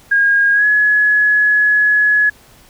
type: tone with pitch glide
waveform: sine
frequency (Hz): 1628 to 1692.2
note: G#6 to G#6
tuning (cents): -35 to +32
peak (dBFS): -9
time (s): 0.11-2.3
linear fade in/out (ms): 10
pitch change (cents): +67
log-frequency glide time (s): 0.53-0.66
effects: pink hiss -46 dBFS RMS until 2.69 s